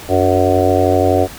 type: harmonic tone with a mistuned harmonic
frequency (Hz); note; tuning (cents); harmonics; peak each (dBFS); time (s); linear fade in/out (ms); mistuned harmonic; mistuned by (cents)
92.5; F#2; 0; 1 / 3 / 4 / 5 / 6 / 7 / 8; -18 / -18 / -18 / -18 / -18 / -18 / -18; 0.08-1.28; 50; 3; +54
effects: pink hiss -33 dBFS RMS until 1.38 s